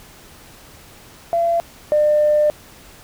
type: tone pair in turn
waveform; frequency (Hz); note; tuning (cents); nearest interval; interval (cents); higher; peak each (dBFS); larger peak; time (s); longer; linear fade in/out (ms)
sine; 679 / 599.9; F5 / D5; -49 / +37; major second; 214; first; -14 / -11; second; 1.33-1.6 / 1.92-2.5; second; 0
effects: tanh soft clip ceiling -7 dBFS + pink hiss -44 dBFS RMS until 3.03 s